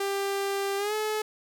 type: tone with pitch glide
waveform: sawtooth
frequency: 395.8 to 429.1 Hz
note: G4 to A4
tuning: +17 to -43 cents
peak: -23 dBFS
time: 0-1.22 s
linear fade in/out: 5 ms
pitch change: +140 cents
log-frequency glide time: 0.77-0.94 s
effects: none